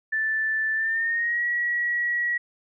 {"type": "tone with pitch glide", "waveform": "sine", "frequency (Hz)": [1760, 1919.3], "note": ["A6", "B6"], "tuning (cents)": [0, -50], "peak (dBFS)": -22, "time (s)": [0.12, 2.38], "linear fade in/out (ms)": 10, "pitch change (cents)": 150, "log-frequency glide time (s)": [0.74, 1.45], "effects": []}